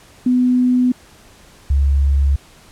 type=tone pair in turn; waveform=sine; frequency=250 / 69.55 Hz; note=B3 / C#2; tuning=+21 / +6 cents; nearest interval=octave + minor seventh; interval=2215 cents; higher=first; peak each=-11 dBFS; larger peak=neither; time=0.26-0.92 / 1.7-2.36 s; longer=neither; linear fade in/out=5 ms; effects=pink hiss -46 dBFS RMS until 2.71 s + low-pass 11000 Hz 12 dB/octave